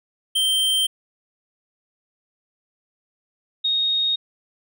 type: tone pair in turn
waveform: square / sine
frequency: 3136 / 3729 Hz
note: G7 / A#7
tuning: 0 / 0 cents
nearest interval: minor third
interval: 300 cents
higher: second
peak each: -18 dBFS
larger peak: neither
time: 0.35-0.87 / 3.64-4.16 s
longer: neither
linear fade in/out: 10 ms
effects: none